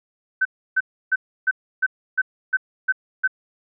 sine tone bursts, 1527 Hz, G6, 46 cents flat, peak -15 dBFS, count 9, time 0.41-3.277 s, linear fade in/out 10 ms, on 43 ms, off 310 ms, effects none

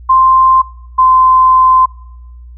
sine tone pair in turn, 1046.5 / 1033.9 Hz, C6 / C6, 0 / -21 cents, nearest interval unison, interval 21 cents, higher first, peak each -4 dBFS, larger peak neither, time 0.09-0.62 / 0.98-1.86 s, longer second, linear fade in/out 10 ms, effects noise-tail reverb RT60 0.9 s tail -22 dB re dry + added 60 Hz sine -30 dBFS peak until 2.57 s

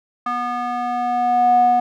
square tone with band-pass filter sweep, 243.7 Hz, B3, 23 cents flat, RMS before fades -18 dBFS, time 0.26-1.8 s, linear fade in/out 5 ms, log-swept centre 1100 to 680 Hz, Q 7.3, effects none

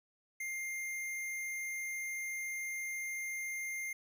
square tone, 2109 Hz, C7, 13 cents sharp, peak -38 dBFS, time 0.4-3.93 s, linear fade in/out 5 ms, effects none

